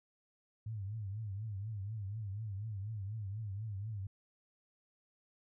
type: tone with vibrato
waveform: sine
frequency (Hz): 103.83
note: G#2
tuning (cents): 0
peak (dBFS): -38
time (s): 0.66-4.07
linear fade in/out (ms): 5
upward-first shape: triangle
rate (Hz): 4.1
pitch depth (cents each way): 170
effects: none